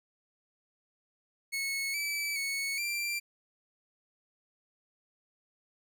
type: tone with pitch steps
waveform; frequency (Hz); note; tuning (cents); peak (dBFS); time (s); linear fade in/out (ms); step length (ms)
sawtooth; 2196 / 2308 / 2211 / 2362; C#7 / D7 / C#7 / D7; -17 / -31 / -5 / +9; -28; 1.52-3.2; 20; 420
effects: none

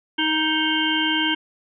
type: harmonic tone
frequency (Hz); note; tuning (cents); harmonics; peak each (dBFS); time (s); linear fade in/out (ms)
312.9; D#4; +10; 1 / 3 / 5 / 7 / 9 / 10; -24 / -28 / -25 / -29 / -27 / -24; 0.18-1.35; 10
effects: none

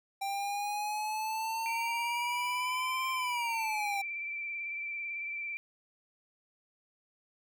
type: exponential two-way sweep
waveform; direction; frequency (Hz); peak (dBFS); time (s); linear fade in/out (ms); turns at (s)
square; up then down; 786 to 1046.5 to 786; -33; 0.21-4.02; 10; 3.1
type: tone with vibrato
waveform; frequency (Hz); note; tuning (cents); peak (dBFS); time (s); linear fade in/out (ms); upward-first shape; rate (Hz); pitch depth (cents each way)
sine; 2341; D7; -6; -35; 1.66-5.57; 0; sine; 18; 24
effects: none

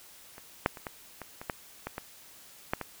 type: clicks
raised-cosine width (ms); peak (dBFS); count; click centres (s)
0.5; -30 / -8 / -28 / -20 / -24 / -25 / -15 / -19 / -20 / -12 / -19; 11; 0.381 / 0.661 / 0.772 / 0.868 / 1.217 / 1.415 / 1.498 / 1.87 / 1.981 / 2.735 / 2.813
effects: white hiss -53 dBFS RMS until 3 s

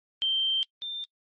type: tone pair in turn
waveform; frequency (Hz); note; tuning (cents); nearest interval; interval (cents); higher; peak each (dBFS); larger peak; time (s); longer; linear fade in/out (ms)
sine; 3136 / 3588; G7 / A7; 0 / +33; major second; 233; second; -23 / -32; first; 0.22-0.63 / 0.82-1.04; first; 0
effects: noise-tail reverb RT60 0.1 s tail -24 dB re dry + MP3 32 kbps

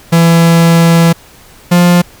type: tone pair in turn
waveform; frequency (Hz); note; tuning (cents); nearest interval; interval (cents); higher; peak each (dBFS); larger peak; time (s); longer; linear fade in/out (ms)
45% pulse; 167.2 / 175.51; E3 / F3; +25 / +9; minor second; 84; second; -4; neither; 0.12-1.13 / 1.71-2.02; first; 10
effects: pink hiss -39 dBFS RMS until 2.2 s

